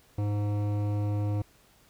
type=tone with hard clipping; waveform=triangle; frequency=103.4 Hz; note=G#2; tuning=7 cents flat; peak=-28 dBFS; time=0.18-1.42 s; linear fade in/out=5 ms; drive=18 dB; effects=pink hiss -61 dBFS RMS until 1.89 s